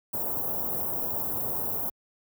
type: band-stop noise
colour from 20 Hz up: white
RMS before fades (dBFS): -30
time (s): 0.13-1.9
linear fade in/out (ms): 10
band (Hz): 930 to 14000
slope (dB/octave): 24
effects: high-pass 60 Hz 12 dB/octave